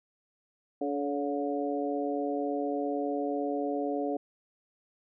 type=harmonic tone with a mistuned harmonic; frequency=143.4 Hz; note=D3; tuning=41 cents flat; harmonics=2 / 3 / 4 / 5; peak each=-32 / -34 / -35 / -36 dBFS; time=0.81-4.17 s; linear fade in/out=5 ms; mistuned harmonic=4; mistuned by=-27 cents; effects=none